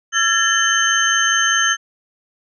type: tone cluster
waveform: sine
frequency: 1358 / 1673 / 1778 / 3062 / 6300 Hz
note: F6 / G#6 / A6 / G7 / G8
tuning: -49 / +12 / +18 / -41 / +8 cents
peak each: -20 dBFS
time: 0.12-1.77 s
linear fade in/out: 50 ms
effects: none